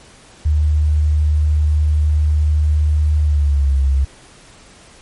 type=tone with pitch glide; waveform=sine; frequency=75.7 to 67.83 Hz; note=D#2 to C#2; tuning=-47 to -37 cents; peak=-11 dBFS; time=0.45-4.05 s; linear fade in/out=10 ms; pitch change=-190 cents; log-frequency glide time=3.22-3.76 s; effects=pink hiss -44 dBFS RMS until 5.01 s + MP3 48 kbps